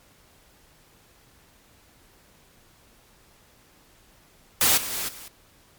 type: noise with level steps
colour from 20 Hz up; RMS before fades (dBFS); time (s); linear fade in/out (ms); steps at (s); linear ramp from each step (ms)
white; -19 / -31 / -29 / -42; 4.61-5.28; 2; 4.77 / 4.92 / 5.08; 10
effects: pink hiss -57 dBFS RMS until 5.78 s + MP3 96 kbps

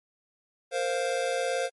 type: chord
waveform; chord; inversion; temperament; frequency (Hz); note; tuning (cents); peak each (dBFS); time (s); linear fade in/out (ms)
square; Bb suspended second; none; just; 466.2 / 524.4 / 699.2; Bb4 / C5 / F5; 0 / +4 / +2; -34 / -29 / -33; 0.71-1.7; 50
effects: MP3 48 kbps

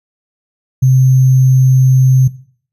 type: tone with sample-and-hold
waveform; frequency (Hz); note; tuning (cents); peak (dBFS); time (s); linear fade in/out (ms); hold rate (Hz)
sine; 130; C3; -11; -5; 0.82-2.28; 10; 6300
effects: noise-tail reverb RT60 0.5 s tail -17 dB re dry + resampled to 32000 Hz

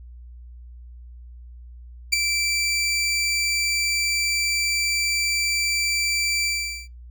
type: tone with ADSR envelope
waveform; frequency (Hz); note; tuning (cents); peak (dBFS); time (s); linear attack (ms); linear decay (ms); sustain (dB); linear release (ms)
20% pulse; 2335; D7; -11; -8; 2.12-6.88; 15; 6; -8; 430
effects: noise-tail reverb RT60 0.2 s tail -24 dB re dry + added 60 Hz sine -39 dBFS peak until 7.1 s

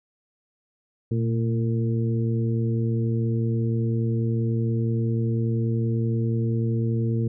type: harmonic tone with a mistuned harmonic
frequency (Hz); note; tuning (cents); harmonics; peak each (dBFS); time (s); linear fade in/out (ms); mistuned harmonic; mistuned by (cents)
113.8; A#2; -41; 1 / 2 / 3 / 4; -22 / -28 / -32 / -34; 1.11-7.28; 5; 1; +52
effects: none

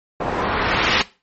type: noise with low-pass filter sweep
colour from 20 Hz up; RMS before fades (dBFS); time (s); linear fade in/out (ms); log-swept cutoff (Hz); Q
white; -20; 0.2-1.02; 5; 730 to 3200; 0.97
effects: noise-tail reverb RT60 0.3 s tail -19 dB re dry + MP3 32 kbps

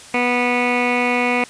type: tone with low-pass filter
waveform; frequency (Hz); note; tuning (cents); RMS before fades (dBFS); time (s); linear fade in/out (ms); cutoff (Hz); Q
15% pulse; 245.2; B3; -12; -18; 0.14-1.44; 2; 2300; 4.2
effects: white hiss -40 dBFS RMS until 1.49 s + resampled to 22050 Hz

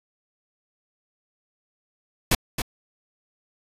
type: noise with echo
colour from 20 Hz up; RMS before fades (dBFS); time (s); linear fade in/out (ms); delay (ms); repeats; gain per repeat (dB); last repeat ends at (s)
pink; -18; 2.31-2.35; 5; 270; 1; -8; 2.62
effects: resampled to 32000 Hz

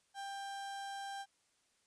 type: tone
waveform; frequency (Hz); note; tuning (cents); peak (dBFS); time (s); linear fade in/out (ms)
35% pulse; 792; G5; +18; -40; 0.14-1.26; 50
effects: white hiss -75 dBFS RMS until 1.86 s + resampled to 22050 Hz

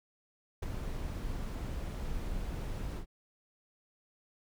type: noise with ADSR envelope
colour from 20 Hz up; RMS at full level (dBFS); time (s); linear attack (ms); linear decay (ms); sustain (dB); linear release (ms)
brown; -31; 0.62-3.06; 11; 13; -6; 89
effects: none

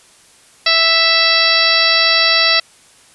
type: harmonic tone with a mistuned harmonic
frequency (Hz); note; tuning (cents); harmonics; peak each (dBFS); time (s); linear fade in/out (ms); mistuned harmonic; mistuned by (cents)
659.3; E5; 0; 1 / 2 / 3 / 4 / 5 / 6 / 7 / 8; -22 / -20 / -17 / -18 / -22 / -16 / -16 / -19; 0.66-2.6; 5; 8; +32
effects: white hiss -47 dBFS RMS until 3.14 s + resampled to 24000 Hz

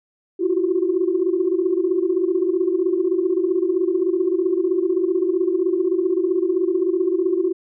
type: tone cluster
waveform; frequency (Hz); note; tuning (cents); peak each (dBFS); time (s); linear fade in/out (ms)
sine; 337.1 / 364.6 / 380.3; E4 / F#4 / F#4; +39 / -25 / +48; -21; 0.39-7.53; 20
effects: tanh soft clip ceiling -7 dBFS

